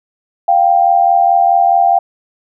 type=tone pair together; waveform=sine; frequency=699.3 / 784 Hz; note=F5 / G5; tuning=+2 / 0 cents; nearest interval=major second; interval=198 cents; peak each=-10 dBFS; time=0.48-1.99 s; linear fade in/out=5 ms; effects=none